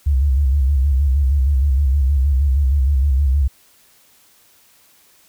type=tone with vibrato; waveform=sine; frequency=68.6 Hz; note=C#2; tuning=17 cents flat; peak=-12 dBFS; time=0.06-3.48 s; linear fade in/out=10 ms; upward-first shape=square; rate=6.4 Hz; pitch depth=90 cents each way; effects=white hiss -53 dBFS RMS until 5.28 s